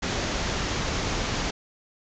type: low-pass noise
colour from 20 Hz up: pink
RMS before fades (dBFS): -28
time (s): 0.02-1.51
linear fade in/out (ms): 10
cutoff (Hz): 7100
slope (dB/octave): 96
effects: none